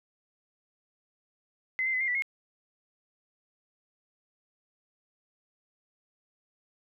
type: tone with pitch steps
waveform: sine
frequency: 2046 / 2084 / 2023 / 2116 / 1968 / 2157 Hz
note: C7 / C7 / B6 / C7 / B6 / C#7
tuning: -39 / -7 / +41 / +19 / -7 / -48 cents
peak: -26 dBFS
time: 1.79-2.222 s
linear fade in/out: 0 ms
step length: 72 ms
effects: none